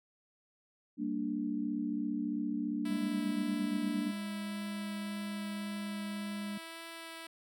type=chord; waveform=sine; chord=G minor; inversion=none; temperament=equal with one note detuned; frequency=196 / 230.8 / 293.7 Hz; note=G3 / Bb3 / D4; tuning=0 / -17 / 0 cents; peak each=-40 / -36 / -35 dBFS; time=0.97-4.13 s; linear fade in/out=50 ms
type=tone with vibrato; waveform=5% pulse; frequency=329.6 Hz; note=E4; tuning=in tune; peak=-33 dBFS; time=2.85-7.27 s; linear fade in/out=5 ms; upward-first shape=sine; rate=1.8 Hz; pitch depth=8 cents each way
type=tone; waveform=triangle; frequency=204.6 Hz; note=G#3; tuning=26 cents flat; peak=-35 dBFS; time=2.9-6.58 s; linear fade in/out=5 ms
effects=none